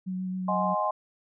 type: tone with vibrato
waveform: sine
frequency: 185.4 Hz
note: F#3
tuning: 4 cents sharp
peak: -29 dBFS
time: 0.06-0.75 s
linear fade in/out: 20 ms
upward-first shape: sine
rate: 7.4 Hz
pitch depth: 13 cents each way
type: chord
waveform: sine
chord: Ab dominant seventh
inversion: second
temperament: equal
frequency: 622.3 / 740 / 830.6 / 1046.5 Hz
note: Eb5 / Gb5 / Ab5 / C6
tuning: 0 / 0 / 0 / 0 cents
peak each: -30 / -33 / -30 / -28 dBFS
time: 0.48-0.91 s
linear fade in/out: 5 ms
effects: none